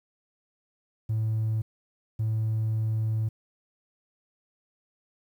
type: tone bursts at uneven times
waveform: triangle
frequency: 110 Hz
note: A2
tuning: in tune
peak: -21 dBFS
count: 2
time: 1.09-1.62 / 2.19-3.29 s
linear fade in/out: 10 ms
effects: tanh soft clip ceiling -20 dBFS + 10-bit